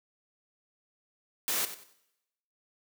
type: noise with echo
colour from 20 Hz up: white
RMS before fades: -30 dBFS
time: 1.48-1.65 s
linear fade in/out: 0 ms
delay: 93 ms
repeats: 3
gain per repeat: -12 dB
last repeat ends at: 1.929 s
effects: noise-tail reverb RT60 0.9 s tail -19 dB re dry + high-pass 200 Hz 12 dB/octave

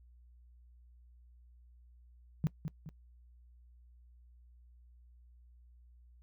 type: tone with echo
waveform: sine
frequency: 155.56 Hz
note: D#3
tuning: in tune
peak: -26 dBFS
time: 2.44-2.47 s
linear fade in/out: 0 ms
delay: 210 ms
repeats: 2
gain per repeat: -8 dB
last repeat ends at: 2.89 s
effects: noise-tail reverb RT60 0.1 s tail -21 dB re dry + added 60 Hz sine -57 dBFS peak until 6.22 s

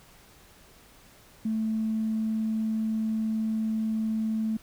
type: tone with tanh clipping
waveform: triangle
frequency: 220 Hz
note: A3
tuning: in tune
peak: -25 dBFS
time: 1.45-4.57 s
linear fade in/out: 5 ms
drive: 4 dB
effects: pink hiss -55 dBFS RMS until 4.62 s

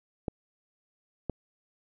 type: clicks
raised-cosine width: 2 ms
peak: -17 dBFS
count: 2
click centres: 0.282 / 1.297 s
effects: none

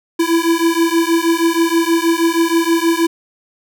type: beating tone pair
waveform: square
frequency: 330 / 336.3 Hz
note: E4 / E4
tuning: +2 / +35 cents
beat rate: 6.3 Hz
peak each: -16 dBFS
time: 0.19-3.07 s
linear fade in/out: 10 ms
effects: none

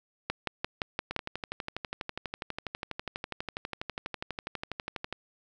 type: two click trains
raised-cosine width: 0.3 ms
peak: -18 / -13 dBFS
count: 50 / 6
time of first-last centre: 1.11-5.126 / 0.3-1.164 s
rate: 12.2 / 5.79 Hz
effects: none

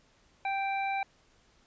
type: harmonic tone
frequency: 784 Hz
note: G5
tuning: in tune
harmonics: 1 / 2 / 3 / 5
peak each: -30 / -43 / -35 / -50 dBFS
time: 0.45-1.03 s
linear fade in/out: 2 ms
effects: pink hiss -65 dBFS RMS until 1.66 s + resampled to 16000 Hz

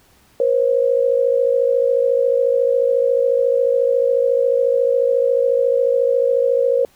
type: tone pair together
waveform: sine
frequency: 482.5 / 536.6 Hz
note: B4 / C5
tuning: -40 / +44 cents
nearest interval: major second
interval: 184 cents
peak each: -16 dBFS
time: 0.4-6.85 s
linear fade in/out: 2 ms
effects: pink hiss -54 dBFS RMS until 6.95 s

